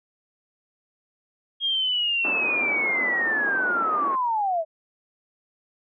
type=linear sweep; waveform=sine; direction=down; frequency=3262 to 622.3 Hz; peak=-21 dBFS; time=1.6-4.65 s; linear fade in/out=50 ms
type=band-pass noise; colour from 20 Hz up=pink; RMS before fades=-33 dBFS; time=2.24-4.16 s; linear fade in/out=10 ms; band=260 to 1400 Hz; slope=24 dB/octave
effects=none